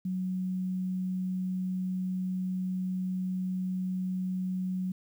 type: tone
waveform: sine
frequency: 185 Hz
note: F#3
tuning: in tune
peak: -29 dBFS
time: 0.05-4.92 s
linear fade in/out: 5 ms
effects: 10-bit